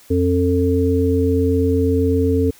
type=harmonic tone; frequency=89.2 Hz; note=F2; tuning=37 cents sharp; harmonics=1 / 3 / 5; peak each=-18 / -18 / -18 dBFS; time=0.1-2.51 s; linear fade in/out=10 ms; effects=white hiss -48 dBFS RMS until 2.59 s